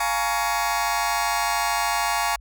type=chord; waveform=sawtooth; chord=Bb minor seventh; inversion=second; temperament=just; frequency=699.2 / 839.1 / 932.3 / 1118.8 Hz; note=F5 / Ab5 / Bb5 / Db6; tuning=+2 / +18 / 0 / +16 cents; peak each=-24 / -22 / -24 / -23 dBFS; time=0-2.36 s; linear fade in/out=5 ms; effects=added 50 Hz sine -43 dBFS peak until 2.4 s